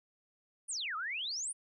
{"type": "exponential two-way sweep", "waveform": "sine", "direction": "down then up", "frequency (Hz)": [9956, 1202, 9956], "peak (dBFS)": -35, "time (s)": [0.68, 1.53], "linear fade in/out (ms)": 20, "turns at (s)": 0.96, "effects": []}